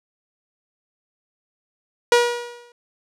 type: tone with exponential decay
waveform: sawtooth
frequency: 480 Hz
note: B4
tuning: 49 cents flat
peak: -6 dBFS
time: 2.12-2.72 s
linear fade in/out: 2 ms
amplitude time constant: 130 ms
effects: low-pass 8000 Hz 12 dB/octave